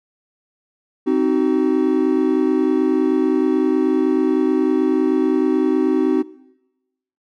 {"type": "chord", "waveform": "triangle", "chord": "C diminished", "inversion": "none", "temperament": "equal with one note detuned", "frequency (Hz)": [261.6, 311.1, 377.6], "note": ["C4", "Eb4", "Gb4"], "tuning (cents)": [0, 0, 35], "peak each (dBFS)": -17, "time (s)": [1.06, 6.23], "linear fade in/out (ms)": 20, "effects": ["noise-tail reverb RT60 1.0 s tail -21 dB re dry"]}